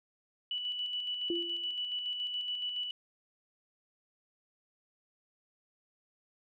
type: tone with tremolo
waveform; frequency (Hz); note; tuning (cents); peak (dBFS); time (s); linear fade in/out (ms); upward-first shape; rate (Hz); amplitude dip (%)
sine; 2960; F#7; 0; -32; 0.51-2.91; 2; square; 7.1; 35
type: tone with exponential decay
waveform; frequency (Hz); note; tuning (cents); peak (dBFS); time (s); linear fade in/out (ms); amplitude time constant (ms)
sine; 342.2; F4; -35; -28; 1.3-1.74; 2; 94
effects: none